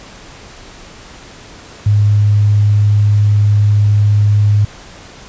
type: tone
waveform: sine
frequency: 103.7 Hz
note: G#2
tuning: 2 cents flat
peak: -7 dBFS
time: 1.86-4.65 s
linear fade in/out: 5 ms
effects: pink hiss -36 dBFS RMS until 5.28 s + resampled to 16000 Hz